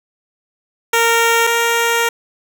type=tone pair in turn; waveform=10% pulse; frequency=462.2 / 465.7 Hz; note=A#4 / A#4; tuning=-15 / -2 cents; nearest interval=unison; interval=13 cents; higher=second; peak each=-3 / -5 dBFS; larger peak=first; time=0.93-1.47 / 1.47-2.09 s; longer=second; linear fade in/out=5 ms; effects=none